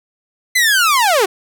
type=linear sweep; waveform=sawtooth; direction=down; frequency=2063 to 349.2 Hz; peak=-7 dBFS; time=0.55-1.26 s; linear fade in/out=10 ms; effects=none